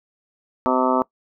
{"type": "harmonic tone", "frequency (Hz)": 128.5, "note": "C3", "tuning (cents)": -31, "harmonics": [2, 3, 4, 5, 6, 7, 8, 9, 10], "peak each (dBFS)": [-22, -26, -26, -24, -33, -22, -31, -24, -29], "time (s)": [0.66, 1.02], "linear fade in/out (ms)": 0, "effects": ["noise-tail reverb RT60 0.1 s tail -22 dB re dry"]}